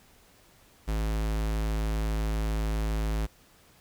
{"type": "tone", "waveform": "square", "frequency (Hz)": 53.7, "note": "A1", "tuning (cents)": -41, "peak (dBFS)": -27, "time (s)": [0.87, 3.27], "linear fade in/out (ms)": 20, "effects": ["pink hiss -59 dBFS RMS until 3.8 s"]}